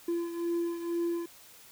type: beating tone pair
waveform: triangle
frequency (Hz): 340.5 / 342.6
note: F4 / F4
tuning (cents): -44 / -33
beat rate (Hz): 2.1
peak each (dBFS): -28 / -34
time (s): 0.08-1.26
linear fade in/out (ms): 5
effects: tanh soft clip ceiling -20 dBFS + white hiss -54 dBFS RMS until 1.71 s